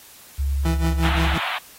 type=tone with pitch glide; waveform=sine; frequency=69.3 to 68.5 Hz; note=C#2 to C#2; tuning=0 to -20 cents; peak=-19 dBFS; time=0.38-1.36 s; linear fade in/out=20 ms; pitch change=-20 cents; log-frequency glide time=0.56-1.24 s
type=tone with tremolo; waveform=30% pulse; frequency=164.2 Hz; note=E3; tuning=6 cents flat; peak=-17 dBFS; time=0.65-1.38 s; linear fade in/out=2 ms; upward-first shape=sine; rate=5.7 Hz; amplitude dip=85%
type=band-pass noise; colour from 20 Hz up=pink; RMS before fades=-27 dBFS; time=1.02-1.59 s; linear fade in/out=20 ms; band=700 to 3700 Hz; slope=48 dB/octave
effects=white hiss -46 dBFS RMS until 1.78 s + AAC 48 kbps